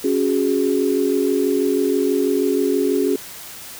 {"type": "chord", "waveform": "sine", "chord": "C# suspended fourth", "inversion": "none", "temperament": "just", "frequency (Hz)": [277.2, 369.6, 415.8], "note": ["C#4", "F#4", "G#4"], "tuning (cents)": [0, -2, 2], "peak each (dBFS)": -20, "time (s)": [0.04, 3.16], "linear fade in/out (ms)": 5, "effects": ["white hiss -36 dBFS RMS until 3.79 s"]}